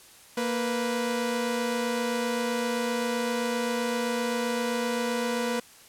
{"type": "tone pair together", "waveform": "sawtooth", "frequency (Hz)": [233.1, 493.9], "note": ["A#3", "B4"], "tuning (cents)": [0, 0], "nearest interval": "octave + minor second", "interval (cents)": 1300, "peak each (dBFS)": -25, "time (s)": [0.37, 5.6], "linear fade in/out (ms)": 5, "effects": ["white hiss -52 dBFS RMS until 5.88 s", "low-pass 12000 Hz 12 dB/octave"]}